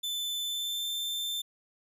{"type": "tone with pitch glide", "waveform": "40% pulse", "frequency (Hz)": [3520, 3561], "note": ["A7", "A7"], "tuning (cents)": [0, 20], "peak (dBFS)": -30, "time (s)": [0.03, 1.42], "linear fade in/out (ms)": 10, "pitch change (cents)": 20, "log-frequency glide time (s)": [0.44, 0.87], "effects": []}